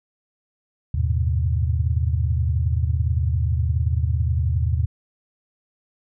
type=tone cluster; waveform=sine; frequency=79.1 / 97.5 / 109.1 / 126.5 Hz; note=D#2 / G2 / A2 / B2; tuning=+29 / -9 / -14 / +42 cents; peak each=-20 / -28 / -25 / -26 dBFS; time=0.94-4.86 s; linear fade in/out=5 ms; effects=none